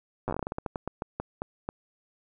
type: slowing click train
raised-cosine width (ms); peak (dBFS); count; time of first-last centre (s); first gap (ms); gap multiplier
1; -17; 19; 0.28-1.69; 8; 1.23
effects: none